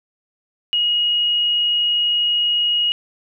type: tone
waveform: sine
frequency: 2887 Hz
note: F#7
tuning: 43 cents flat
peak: -15 dBFS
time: 0.73-2.92 s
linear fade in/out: 0 ms
effects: none